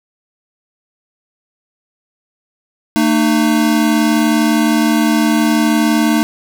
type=tone pair together; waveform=square; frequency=224.8 / 304.3 Hz; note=A3 / D#4; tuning=+37 / -38 cents; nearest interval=perfect fourth; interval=525 cents; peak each=-14 dBFS; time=2.96-6.23 s; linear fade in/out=0 ms; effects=none